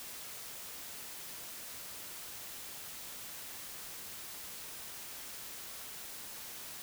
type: silence
effects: white hiss -46 dBFS RMS until 6.82 s